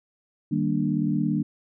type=chord; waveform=sine; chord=Eb major seventh; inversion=none; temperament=equal with one note detuned; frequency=154.76 / 196 / 233.1 / 293.7 Hz; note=Eb3 / G3 / Bb3 / D4; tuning=-9 / 0 / 0 / 0 cents; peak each=-27 dBFS; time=0.51-1.43 s; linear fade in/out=10 ms; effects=none